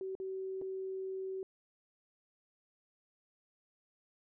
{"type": "tone with dropouts", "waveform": "sine", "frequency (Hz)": 380.5, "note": "F#4", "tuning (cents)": 48, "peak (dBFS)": -37, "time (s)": [0.01, 1.43], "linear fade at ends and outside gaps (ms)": 1, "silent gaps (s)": [[0.152, 0.2], [0.615, 0.62]], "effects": []}